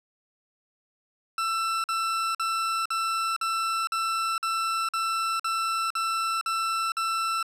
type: tone bursts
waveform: 40% pulse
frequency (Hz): 1335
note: E6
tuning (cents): +22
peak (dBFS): -24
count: 12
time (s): 1.38-7.428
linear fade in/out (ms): 2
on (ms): 460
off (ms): 48
effects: low-pass 10000 Hz 12 dB/octave